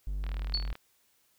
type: tone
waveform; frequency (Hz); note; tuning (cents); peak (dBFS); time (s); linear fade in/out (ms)
triangle; 49.26; G1; +9; -29; 0.07-0.73; 0
type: click train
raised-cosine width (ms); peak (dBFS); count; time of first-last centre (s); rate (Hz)
0.3; -28; 21; 0.24-0.754; 38.9
type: tone with exponential decay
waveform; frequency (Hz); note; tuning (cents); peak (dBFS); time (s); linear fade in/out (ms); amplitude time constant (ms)
sine; 4435; C#8; 0; -24; 0.54-0.7; 1; 34
effects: white hiss -69 dBFS RMS until 1.38 s